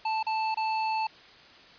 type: tone with dropouts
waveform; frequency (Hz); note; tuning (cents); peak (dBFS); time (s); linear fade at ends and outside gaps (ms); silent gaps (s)
square; 880; A5; 0; -27; 0.05-1.07; 5; 0.229-0.266 / 0.545-0.571
effects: white hiss -52 dBFS RMS until 1.78 s + resampled to 11025 Hz